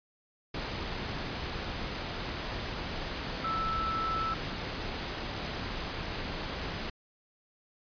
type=tone in noise; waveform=sine; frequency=1318.5 Hz; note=E6; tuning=in tune; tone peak=-30 dBFS; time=3.44-4.34 s; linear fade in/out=5 ms; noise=pink; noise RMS=-36 dBFS; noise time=0.54-6.9 s; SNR=+3 dB; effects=resampled to 11025 Hz